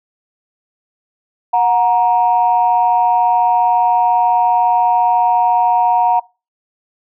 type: tone pair together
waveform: sine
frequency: 729 / 938.9 Hz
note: F#5 / A#5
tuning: -26 / +12 cents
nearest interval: major third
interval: 438 cents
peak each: -12 dBFS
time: 1.53-6.2 s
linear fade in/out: 10 ms
effects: noise-tail reverb RT60 0.3 s tail -24 dB re dry + tanh soft clip ceiling -2 dBFS